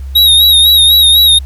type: tone with vibrato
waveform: square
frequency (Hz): 3780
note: A#7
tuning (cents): +23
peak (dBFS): -4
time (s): 0.15-1.39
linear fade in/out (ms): 10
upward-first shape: sine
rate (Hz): 4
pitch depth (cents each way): 58
effects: added 67 Hz sine -20 dBFS peak until 1.45 s + pink hiss -46 dBFS RMS until 1.45 s